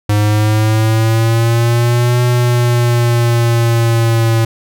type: exponential two-way sweep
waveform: square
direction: up then down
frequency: 103.83 to 122.7 to 113.4 Hz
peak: -10 dBFS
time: 0.09-4.45 s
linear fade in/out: 5 ms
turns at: 2.22 s
effects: none